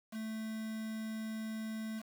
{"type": "tone with quantisation", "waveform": "triangle", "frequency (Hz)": 220, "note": "A3", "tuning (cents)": 0, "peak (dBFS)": -36, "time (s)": [0.11, 2.03], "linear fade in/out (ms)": 50, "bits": 8, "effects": []}